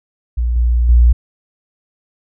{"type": "tone with level steps", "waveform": "sine", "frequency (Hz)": 59.5, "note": "A#1", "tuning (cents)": 36, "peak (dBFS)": [-13, -10, -5], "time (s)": [0.37, 1.13], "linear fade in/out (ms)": 10, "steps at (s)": [0.56, 0.89], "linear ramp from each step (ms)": 2, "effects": []}